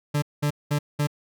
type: tone bursts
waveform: 40% pulse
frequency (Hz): 146.83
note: D3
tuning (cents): 0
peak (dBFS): -20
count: 4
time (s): 0.14-1.072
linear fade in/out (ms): 10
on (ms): 83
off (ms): 200
effects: none